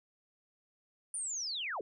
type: linear sweep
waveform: sine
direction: down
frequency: 9510 to 329.6 Hz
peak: -35 dBFS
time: 1.14-1.81 s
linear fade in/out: 2 ms
effects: none